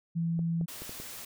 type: tone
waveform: sine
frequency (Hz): 166.9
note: E3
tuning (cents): +22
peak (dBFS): -27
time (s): 0.15-0.66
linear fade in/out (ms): 20
type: clicks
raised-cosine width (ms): 2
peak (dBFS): -29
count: 5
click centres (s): 0.392 / 0.612 / 0.82 / 0.894 / 1
type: noise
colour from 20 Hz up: white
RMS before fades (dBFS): -43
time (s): 0.68-1.25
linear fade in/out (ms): 5
effects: none